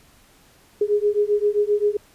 sine beating tone pair, 411 / 418.6 Hz, G#4 / G#4, -18 / +14 cents, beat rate 7.6 Hz, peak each -20 dBFS, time 0.81-1.97 s, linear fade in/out 5 ms, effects pink hiss -54 dBFS RMS until 2.14 s + resampled to 32000 Hz

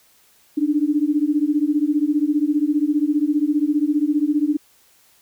sine beating tone pair, 289.4 / 304.4 Hz, D4 / D#4, -25 / -38 cents, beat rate 15 Hz, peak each -19 / -19 dBFS, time 0.57-4.57 s, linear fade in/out 10 ms, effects white hiss -56 dBFS RMS until 5.21 s

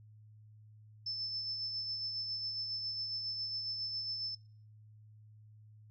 sine tone with tremolo, 5274 Hz, E8, in tune, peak -35 dBFS, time 1.06-4.35 s, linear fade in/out 5 ms, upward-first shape sine, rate 7.3 Hz, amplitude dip 35%, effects noise-tail reverb RT60 0.5 s tail -21 dB re dry + added 107 Hz sine -55 dBFS peak until 5.9 s

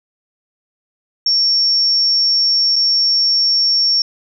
sine tone with dropouts, 5480 Hz, F8, 34 cents flat, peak -11 dBFS, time 1.26-4.02 s, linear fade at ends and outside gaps 2 ms, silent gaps 2.758-2.762 s, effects none

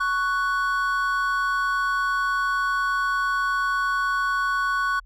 triangle tone pair together, 1112.6 / 1484 Hz, C#6 / F#6, +6 / +5 cents, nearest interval perfect fourth, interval 499 cents, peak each -22 dBFS, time 0-5 s, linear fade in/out 10 ms, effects added 41 Hz sine -45 dBFS peak until 5.05 s

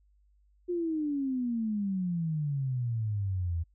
sine exponential sweep, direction down, 360 to 81 Hz, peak -28 dBFS, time 0.68-3.64 s, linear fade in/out 20 ms, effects added 50 Hz sine -62 dBFS peak until 3.74 s

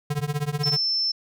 square tone with tremolo, 146.83 Hz, D3, in tune, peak -21 dBFS, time 0.1-0.77 s, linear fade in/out 5 ms, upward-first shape triangle, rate 16 Hz, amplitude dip 100%
sine tone with exponential decay, 122.2 Hz, B2, 18 cents flat, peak -27 dBFS, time 0.19-0.28 s, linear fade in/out 0 ms, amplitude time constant 19 ms
sine tone, 5320 Hz, E8, 15 cents sharp, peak -21 dBFS, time 0.63-1.12 s, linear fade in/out 10 ms
effects none

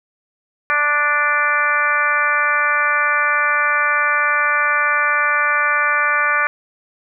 harmonic tone, 293.7 Hz, D4, in tune, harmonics 2 / 3 / 4 / 5 / 6 / 7 / 8, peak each -28 / -30 / -19 / -19 / -20 / -25 / -23 dBFS, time 0.7-6.47 s, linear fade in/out 0 ms, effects none

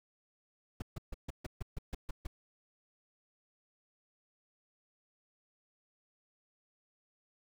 brown noise bursts, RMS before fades -37 dBFS, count 10, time 0.8-2.27 s, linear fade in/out 5 ms, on 21 ms, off 140 ms, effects none

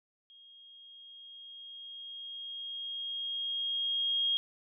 sine tone with level ramp, 3256 Hz, G#7, 35 cents flat, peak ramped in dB -54 to -26 dBFS, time 0.3-4.37 s, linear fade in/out 0 ms, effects none

